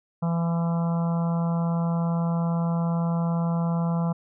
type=harmonic tone; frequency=168.2 Hz; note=E3; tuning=35 cents sharp; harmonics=1 / 3 / 4 / 5 / 6 / 7 / 8; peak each=-22 / -37 / -36 / -38 / -38 / -42 / -44 dBFS; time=0.22-4.13 s; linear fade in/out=10 ms; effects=none